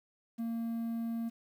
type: tone with quantisation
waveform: triangle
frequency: 230 Hz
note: A#3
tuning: 23 cents flat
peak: -31 dBFS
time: 0.38-1.3 s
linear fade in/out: 20 ms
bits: 10
effects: none